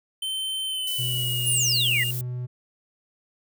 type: tone with pitch glide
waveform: square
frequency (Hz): 3091 to 2818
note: G7 to F7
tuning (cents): -25 to +15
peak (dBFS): -27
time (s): 0.22-2.11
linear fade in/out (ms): 5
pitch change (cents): -160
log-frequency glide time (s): 0.66-1.55
type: noise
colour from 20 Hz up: violet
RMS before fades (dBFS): -33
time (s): 0.87-2.21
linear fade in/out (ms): 2
type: tone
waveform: triangle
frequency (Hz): 124.1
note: B2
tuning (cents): +9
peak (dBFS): -26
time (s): 0.98-2.47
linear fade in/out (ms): 20
type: exponential sweep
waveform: sine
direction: down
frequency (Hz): 11175 to 1860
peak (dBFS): -21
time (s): 1.46-2.04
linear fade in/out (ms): 10
effects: none